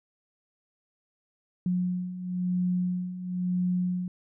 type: beating tone pair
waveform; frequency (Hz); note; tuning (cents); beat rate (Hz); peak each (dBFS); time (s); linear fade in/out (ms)
sine; 179.7 / 180.69; F3 / F#3; +50 / -41; 0.99; -32 / -27; 1.66-4.08; 2
effects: none